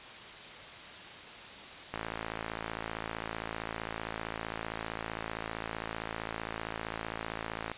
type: click train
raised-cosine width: 0.5 ms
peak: -20 dBFS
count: 321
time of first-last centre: 1.94-7.716 s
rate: 55.4 Hz
effects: white hiss -46 dBFS RMS until 7.77 s + resampled to 8000 Hz